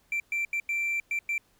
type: tone bursts at uneven times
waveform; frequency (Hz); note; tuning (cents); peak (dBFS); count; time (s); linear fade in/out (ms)
triangle; 2349; D7; 0; -24; 6; 0.12-0.2 / 0.32-0.45 / 0.53-0.6 / 0.69-1 / 1.11-1.19 / 1.29-1.38; 2
effects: tanh soft clip ceiling -20 dBFS + pink hiss -66 dBFS RMS until 1.59 s